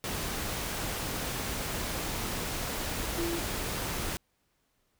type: tone in noise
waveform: sine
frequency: 339 Hz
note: E4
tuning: 49 cents sharp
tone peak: -31 dBFS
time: 3.18-3.39 s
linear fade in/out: 0 ms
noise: pink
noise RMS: -34 dBFS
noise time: 0.04-4.17 s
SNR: 0 dB
effects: pink hiss -74 dBFS RMS until 4.99 s